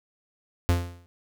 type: tone with exponential decay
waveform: 45% pulse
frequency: 87.2 Hz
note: F2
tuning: 2 cents flat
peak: -16 dBFS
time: 0.69-1.06 s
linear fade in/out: 0 ms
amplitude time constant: 80 ms
effects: none